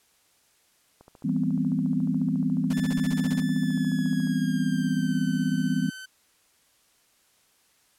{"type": "click train", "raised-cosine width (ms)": 1, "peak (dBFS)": -35, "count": 47, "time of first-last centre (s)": [1.01, 4.272], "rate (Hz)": 14.1}
{"type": "chord", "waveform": "sine", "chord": "C major seventh", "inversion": "first", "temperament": "just", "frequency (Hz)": [163.52, 196.22, 245.3, 261.6], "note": ["E3", "G3", "B3", "C4"], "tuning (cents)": [-14, 2, -12, 0], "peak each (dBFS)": -28, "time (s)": [1.24, 5.9], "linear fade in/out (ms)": 10}
{"type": "noise bursts", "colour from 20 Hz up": "pink", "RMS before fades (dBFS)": -38, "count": 11, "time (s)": [2.7, 3.405], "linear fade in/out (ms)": 5, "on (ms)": 35, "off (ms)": 32}
{"type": "tone with pitch glide", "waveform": "sawtooth", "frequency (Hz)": [1746, 1528.8], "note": ["A6", "G6"], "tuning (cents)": [-14, -44], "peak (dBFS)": -35, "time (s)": [2.73, 6.06], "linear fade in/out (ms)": 10, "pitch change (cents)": -230, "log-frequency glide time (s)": [3.59, 5.21]}
{"effects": ["white hiss -64 dBFS RMS until 7.98 s", "low-pass 12000 Hz 12 dB/octave"]}